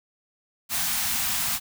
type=band-stop noise; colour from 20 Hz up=white; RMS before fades=-26 dBFS; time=0.69-1.6 s; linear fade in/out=50 ms; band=270 to 660 Hz; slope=96 dB/octave; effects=none